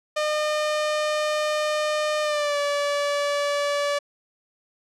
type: tone with pitch glide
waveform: sawtooth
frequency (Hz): 607 to 575.9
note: D#5 to D5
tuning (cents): -43 to -34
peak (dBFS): -18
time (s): 0.16-3.99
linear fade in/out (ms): 10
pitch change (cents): -91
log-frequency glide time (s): 2.22-2.58
effects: low-pass 7000 Hz 12 dB/octave